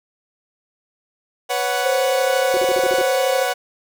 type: chord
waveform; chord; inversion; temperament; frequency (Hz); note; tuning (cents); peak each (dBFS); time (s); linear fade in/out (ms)
sawtooth; B suspended second; none; equal with one note detuned; 493.9 / 560.2 / 740; B4 / C#5 / F#5; 0 / +18 / 0; -21 / -21 / -18; 1.49-3.54; 20
type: tone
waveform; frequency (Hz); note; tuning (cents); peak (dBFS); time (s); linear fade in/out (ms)
sine; 528; C5; +16; -18; 1.84-3.45; 10
type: tone bursts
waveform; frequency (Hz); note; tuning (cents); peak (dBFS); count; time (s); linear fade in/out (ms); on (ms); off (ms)
sine; 370; F#4; 0; -21; 7; 2.54-3.014; 0; 30; 44
effects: none